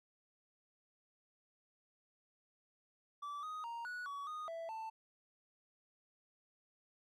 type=tone with pitch steps; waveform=triangle; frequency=1159 / 1249 / 933 / 1468 / 1130 / 1237 / 662 / 887 Hz; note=D6 / D#6 / A#5 / F#6 / C#6 / D#6 / E5 / A5; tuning=-23 / +6 / +1 / -14 / +33 / -10 / +7 / +14 cents; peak=-40 dBFS; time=3.22-4.9 s; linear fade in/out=10 ms; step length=210 ms; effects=none